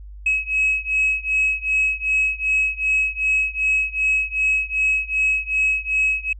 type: beating tone pair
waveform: sine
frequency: 2561 / 2563.6 Hz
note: D#7 / E7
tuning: +49 / -49 cents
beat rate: 2.6 Hz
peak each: -19 / -20 dBFS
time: 0.26-6.33 s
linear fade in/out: 5 ms
effects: tanh soft clip ceiling -12 dBFS + added 50 Hz sine -35 dBFS peak until 6.39 s